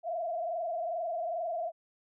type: tone with frequency modulation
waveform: sine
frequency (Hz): 677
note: E5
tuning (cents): +46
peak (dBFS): -31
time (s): 0.03-1.72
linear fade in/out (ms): 50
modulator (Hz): 22.4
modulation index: 1.6
effects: none